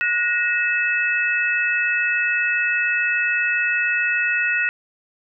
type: tone cluster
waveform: sine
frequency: 1458 / 1883 / 2610 Hz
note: F#6 / A#6 / E7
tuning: -26 / +17 / -18 cents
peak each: -22 dBFS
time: 0.01-4.69 s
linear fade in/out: 0 ms
effects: none